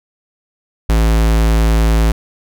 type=tone; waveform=square; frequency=55 Hz; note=A1; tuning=in tune; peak=-10 dBFS; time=0.89-2.12 s; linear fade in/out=5 ms; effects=none